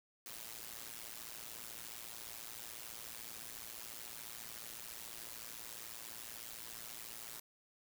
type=noise with amplitude modulation; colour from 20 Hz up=white; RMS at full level=-45 dBFS; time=0.26-7.4 s; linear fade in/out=2 ms; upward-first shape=sine; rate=114 Hz; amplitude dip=85%; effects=none